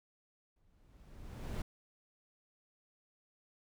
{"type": "noise with exponential growth", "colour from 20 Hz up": "brown", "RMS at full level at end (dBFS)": -35, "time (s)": [0.56, 1.62], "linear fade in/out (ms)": 5, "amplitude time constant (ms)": 230, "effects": []}